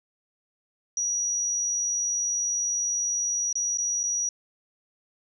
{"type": "tone with dropouts", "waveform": "sine", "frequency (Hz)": 5800, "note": "F#8", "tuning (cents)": -35, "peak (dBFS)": -24, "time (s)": [0.97, 4.29], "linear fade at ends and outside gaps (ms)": 2, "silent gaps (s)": [[3.528, 3.554], [3.774, 3.783], [4.032, 4.037]], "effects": []}